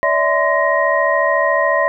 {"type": "tone cluster", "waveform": "sine", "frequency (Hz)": [574, 648, 1033, 1878], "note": ["D5", "E5", "C6", "A#6"], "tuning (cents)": [-40, -30, -22, 12], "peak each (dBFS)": -18, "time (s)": [0.03, 1.88], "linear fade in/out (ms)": 0, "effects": []}